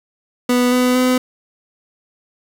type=tone with pitch steps; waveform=30% pulse; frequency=246.9 / 250.2 / 253.5 Hz; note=B3 / B3 / B3; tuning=0 / +23 / +45 cents; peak=-10 dBFS; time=0.49-1.18 s; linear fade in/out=5 ms; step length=230 ms; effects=7-bit